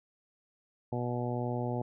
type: harmonic tone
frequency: 122 Hz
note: B2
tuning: 21 cents flat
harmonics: 1 / 2 / 3 / 4 / 5 / 6 / 7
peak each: -34 / -37 / -39 / -40 / -41 / -42 / -42 dBFS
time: 0.92-1.82 s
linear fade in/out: 5 ms
effects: none